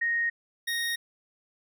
sine / 25% pulse tone pair in turn, 1864.7 / 1864.7 Hz, A#6 / A#6, 0 / 0 cents, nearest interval unison, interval 0 cents, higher neither, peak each -24 dBFS, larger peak neither, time 0.01-0.3 / 0.67-0.96 s, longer neither, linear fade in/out 10 ms, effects none

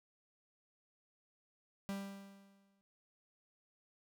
45% pulse tone with exponential decay, 197.2 Hz, G3, 11 cents sharp, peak -37 dBFS, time 1.89-2.81 s, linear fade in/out 0 ms, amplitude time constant 200 ms, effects none

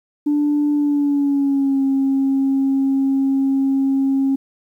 sine tone with pitch glide, 293.7 to 270.9 Hz, D4 to C#4, 0 to -40 cents, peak -13 dBFS, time 0.26-4.36 s, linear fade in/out 10 ms, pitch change -140 cents, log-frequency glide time 0.73-1.83 s, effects tanh soft clip ceiling -11 dBFS + 9-bit

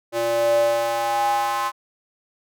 square tone with high-pass filter sweep, 116.54 Hz, A#2, in tune, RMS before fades -21 dBFS, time 0.12-1.72 s, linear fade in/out 50 ms, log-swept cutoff 470 to 1000 Hz, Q 6.9, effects none

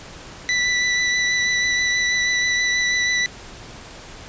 sawtooth tone with vibrato, 1975.5 Hz, B6, in tune, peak -14 dBFS, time 0.49-3.26 s, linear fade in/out 0 ms, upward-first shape triangle, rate 6.2 Hz, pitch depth 14 cents each way, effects pink hiss -39 dBFS RMS until 4.28 s + resampled to 16000 Hz

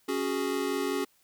square chord, C# suspended fourth, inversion none, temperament equal, 277.2 / 370 / 415.3 Hz, C#4 / F#4 / G#4, 0 / 0 / 0 cents, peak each -33 dBFS, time 0.08-1.05 s, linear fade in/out 10 ms, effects white hiss -66 dBFS RMS until 1.23 s

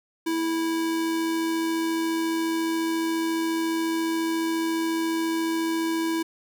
square tone with amplitude modulation, 327.6 Hz, E4, 11 cents flat, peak -23 dBFS, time 0.26-6.23 s, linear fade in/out 10 ms, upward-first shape sine, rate 94.3 Hz, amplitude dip 25%, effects none

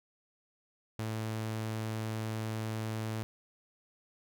sawtooth tone, 110 Hz, A2, in tune, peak -30 dBFS, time 0.99-3.23 s, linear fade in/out 0 ms, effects none

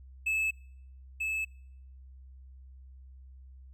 triangle tone pair in turn, 2607 / 2607 Hz, E7 / E7, -20 / -20 cents, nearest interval unison, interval 0 cents, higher neither, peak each -25 / -28 dBFS, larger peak first, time 0.26-0.51 / 1.2-1.45 s, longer neither, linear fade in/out 10 ms, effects noise-tail reverb RT60 0.7 s tail -26 dB re dry + added 65 Hz sine -48 dBFS peak until 3.73 s

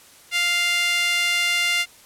sawtooth tone with high-pass filter, 698.5 Hz, F5, in tune, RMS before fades -21 dBFS, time 0.31-1.86 s, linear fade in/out 50 ms, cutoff 2300 Hz, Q 2.8, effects white hiss -49 dBFS RMS until 2.05 s + low-pass 12000 Hz 12 dB/octave

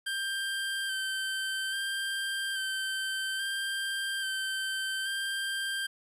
25% pulse tone with vibrato, 1568 Hz, G6, in tune, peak -27 dBFS, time 0.06-5.87 s, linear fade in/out 10 ms, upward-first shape square, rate 0.6 Hz, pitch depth 18 cents each way, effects resampled to 32000 Hz + 10-bit

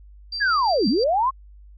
sine tone with tremolo, 4699 Hz, D8, in tune, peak -25 dBFS, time 0.32-1.04 s, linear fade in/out 5 ms, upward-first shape triangle, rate 5.9 Hz, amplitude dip 65%
sine linear two-way sweep, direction down then up, 1732 to 188.3 to 1101 Hz, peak -17 dBFS, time 0.4-1.31 s, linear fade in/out 20 ms, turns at 0.88 s
effects added 50 Hz sine -43 dBFS peak until 1.77 s

